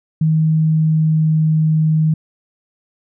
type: tone with pitch glide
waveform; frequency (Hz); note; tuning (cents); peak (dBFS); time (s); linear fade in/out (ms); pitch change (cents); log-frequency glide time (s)
sine; 157.9 to 156.9; D#3 to D#3; +26 to +15; -11; 0.21-2.14; 5; -11; 0.56-1.45
effects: none